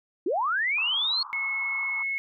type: linear sweep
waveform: sine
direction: up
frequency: 301.2 to 4361 Hz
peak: -23 dBFS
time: 0.26-1.23 s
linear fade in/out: 5 ms
type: band-pass noise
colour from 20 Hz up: white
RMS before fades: -42 dBFS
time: 0.77-2.03 s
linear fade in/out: 5 ms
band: 890 to 1300 Hz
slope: 96 dB/octave
type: tone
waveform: sine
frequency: 2185 Hz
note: C#7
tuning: 26 cents flat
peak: -26 dBFS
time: 1.33-2.18 s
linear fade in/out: 0 ms
effects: none